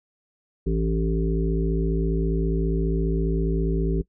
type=harmonic tone; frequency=54.8 Hz; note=A1; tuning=6 cents flat; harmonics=1 / 3 / 5 / 7 / 8; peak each=-23 / -26 / -31 / -28 / -34 dBFS; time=0.66-4.02 s; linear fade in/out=10 ms; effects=noise-tail reverb RT60 0.1 s tail -20 dB re dry